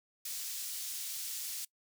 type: high-pass noise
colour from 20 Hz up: pink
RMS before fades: -40 dBFS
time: 0.25-1.65 s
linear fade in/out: 5 ms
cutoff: 5100 Hz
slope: 12 dB/octave
effects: noise-tail reverb RT60 0.1 s tail -23 dB re dry